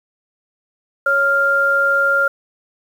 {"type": "tone pair together", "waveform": "sine", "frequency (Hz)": [554.7, 1396.9], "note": ["C#5", "F6"], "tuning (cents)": [1, 0], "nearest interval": "octave + major third", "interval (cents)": 1599, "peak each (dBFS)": [-20, -13], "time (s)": [1.06, 2.28], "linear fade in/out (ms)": 5, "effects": ["7-bit"]}